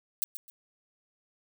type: noise with echo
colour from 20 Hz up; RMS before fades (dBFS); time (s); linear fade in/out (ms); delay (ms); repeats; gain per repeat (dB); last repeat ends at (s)
violet; -28; 0.22-0.24; 0; 130; 2; -11; 0.5
effects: none